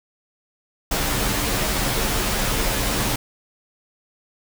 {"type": "noise with comb filter", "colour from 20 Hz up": "pink", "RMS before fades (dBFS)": -22, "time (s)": [0.91, 3.16], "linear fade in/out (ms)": 5, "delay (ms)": 12, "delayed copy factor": -0.7, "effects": []}